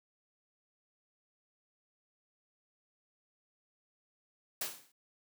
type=noise with exponential decay; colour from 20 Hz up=white; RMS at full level=-33 dBFS; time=4.61-4.92 s; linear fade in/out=5 ms; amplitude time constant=66 ms; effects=high-pass 150 Hz 12 dB/octave